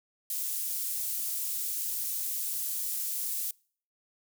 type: high-pass noise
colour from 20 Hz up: pink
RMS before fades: -33 dBFS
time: 0.3-3.51 s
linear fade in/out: 2 ms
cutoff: 11000 Hz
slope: 12 dB/octave
effects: noise-tail reverb RT60 0.5 s tail -26 dB re dry